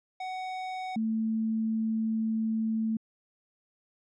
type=tone pair in turn; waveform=square / sine; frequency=746 / 221.8 Hz; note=F#5 / A3; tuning=+14 / +14 cents; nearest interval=octave + major sixth; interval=2100 cents; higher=first; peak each=-34 / -26 dBFS; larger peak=second; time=0.2-0.96 / 0.96-2.97 s; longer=second; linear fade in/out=5 ms; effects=low-pass 4000 Hz 12 dB/octave